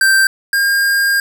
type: tone pair in turn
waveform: square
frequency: 1568 / 1611.2 Hz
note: G6 / G6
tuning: 0 / +47 cents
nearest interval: unison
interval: 47 cents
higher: second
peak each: -9 / -12 dBFS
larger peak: first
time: 0.01-0.27 / 0.53-1.2 s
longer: second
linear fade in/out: 2 ms
effects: none